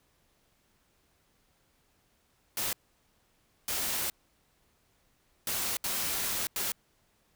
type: noise bursts at uneven times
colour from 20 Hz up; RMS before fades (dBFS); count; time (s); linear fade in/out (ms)
white; -32; 5; 2.57-2.73 / 3.68-4.1 / 5.47-5.77 / 5.84-6.47 / 6.56-6.72; 2
effects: pink hiss -70 dBFS RMS until 7.35 s